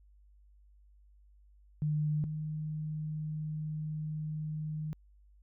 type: tone pair in turn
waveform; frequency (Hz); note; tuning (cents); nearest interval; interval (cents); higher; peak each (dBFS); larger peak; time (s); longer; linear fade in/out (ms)
sine; 151.2 / 154.02; D#3 / D#3; -49 / -17; unison; 32; second; -28 / -34; first; 1.82-2.24 / 2.24-4.93; second; 0
effects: added 50 Hz sine -58 dBFS peak until 5.42 s